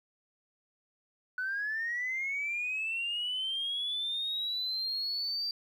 sine linear sweep, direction up, 1480 to 4699 Hz, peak -30 dBFS, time 1.38-5.51 s, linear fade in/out 2 ms, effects tanh soft clip ceiling -27 dBFS + 11-bit

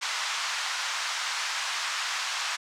pink band-pass noise, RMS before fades -31 dBFS, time 0.01-2.57 s, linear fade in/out 20 ms, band 990 to 6900 Hz, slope 24 dB/octave, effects none

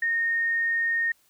sine tone, 1845 Hz, A#6, 18 cents flat, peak -22 dBFS, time 0.02-1.12 s, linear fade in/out 5 ms, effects white hiss -64 dBFS RMS until 1.29 s

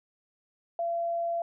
sine tone, 680 Hz, F5, 46 cents flat, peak -27 dBFS, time 0.79-1.42 s, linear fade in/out 2 ms, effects none

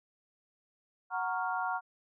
sine chord, Gb major seventh, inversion none, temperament equal, 740 / 932.3 / 1108.7 / 1396.9 Hz, Gb5 / Bb5 / Db6 / F6, 0 / 0 / 0 / 0 cents, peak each -35 / -36 / -38 / -36 dBFS, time 1.1-1.81 s, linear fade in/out 50 ms, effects none

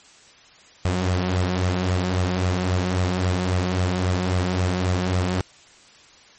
sawtooth tone with flanger, 91.2 Hz, F#2, 24 cents flat, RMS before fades -22 dBFS, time 0.85-5.41 s, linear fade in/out 0 ms, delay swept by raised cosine 1.5 to 5.6 ms, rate 3.7 Hz, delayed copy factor +0.5, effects white hiss -50 dBFS RMS until 6.38 s + MP3 32 kbps

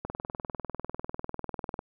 click train, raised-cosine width 1 ms, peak -19 dBFS, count 36, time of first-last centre 0.05-1.791 s, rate 20.1 Hz, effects none

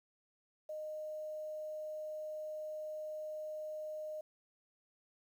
sine tone with quantisation, 616 Hz, D#5, 17 cents flat, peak -40 dBFS, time 0.69-4.21 s, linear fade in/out 5 ms, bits 11, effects none

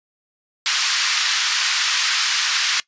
white band-pass noise, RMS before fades -20 dBFS, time 0.66-2.8 s, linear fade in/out 0 ms, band 1200 to 5900 Hz, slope 24 dB/octave, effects noise-tail reverb RT60 0.1 s tail -21 dB re dry + resampled to 16000 Hz

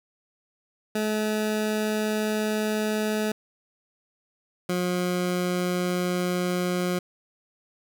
20% pulse tone pair in turn, 214.4 / 179.34 Hz, A3 / F3, -45 / +46 cents, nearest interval minor third, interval 309 cents, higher first, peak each -19 dBFS, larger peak neither, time 0.95-3.32 / 4.69-6.99 s, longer first, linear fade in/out 5 ms, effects none

